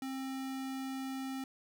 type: tone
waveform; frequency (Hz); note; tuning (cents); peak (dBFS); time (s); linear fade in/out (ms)
square; 265.6; C4; +26; -38; 0.02-1.44; 2
effects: none

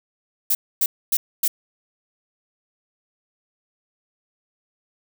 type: noise bursts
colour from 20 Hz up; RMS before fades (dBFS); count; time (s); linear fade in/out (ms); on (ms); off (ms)
violet; -19; 4; 0.5-1.48; 5; 50; 260
effects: none

